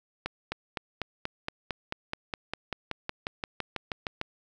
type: accelerating click train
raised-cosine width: 0.3 ms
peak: -15 dBFS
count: 21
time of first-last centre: 0.26-4.214 s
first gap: 260 ms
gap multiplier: 0.97
effects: none